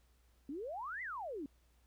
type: exponential two-way sweep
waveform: sine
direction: up then down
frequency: 261.6 to 2100 to 261.6 Hz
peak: -40 dBFS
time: 0.49-1.46 s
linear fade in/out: 2 ms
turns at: 1.02 s
effects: added 60 Hz sine -67 dBFS peak until 1.86 s + pink hiss -75 dBFS RMS until 1.86 s